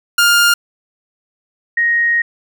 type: tone pair in turn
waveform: sawtooth / sine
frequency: 1407 / 1873.6 Hz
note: F6 / A#6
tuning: +12 / +8 cents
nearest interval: perfect fourth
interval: 496 cents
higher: second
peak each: -5 / -11 dBFS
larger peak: first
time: 0.18-0.54 / 1.77-2.22 s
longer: second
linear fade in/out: 5 ms
effects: none